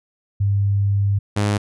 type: tone pair in turn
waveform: sine / sawtooth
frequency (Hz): 100 / 103.23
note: G2 / G#2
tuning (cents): +35 / -10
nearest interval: minor second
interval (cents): 55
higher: second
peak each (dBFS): -15 / -13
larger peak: second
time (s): 0.4-1.19 / 1.36-1.58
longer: first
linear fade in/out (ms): 10
effects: resampled to 24000 Hz